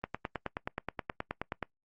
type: click train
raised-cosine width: 0.5 ms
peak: -18 dBFS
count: 16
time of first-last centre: 0.04-1.627 s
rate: 9.45 Hz
effects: noise-tail reverb RT60 0.1 s tail -23 dB re dry + Opus 24 kbps